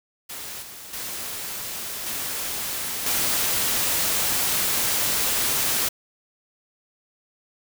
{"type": "noise with level steps", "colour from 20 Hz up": "white", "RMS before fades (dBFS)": [-35, -40, -32, -29, -23], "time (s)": [0.29, 5.89], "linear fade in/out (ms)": 10, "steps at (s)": [0.62, 0.93, 2.06, 3.06], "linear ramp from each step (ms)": 5, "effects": []}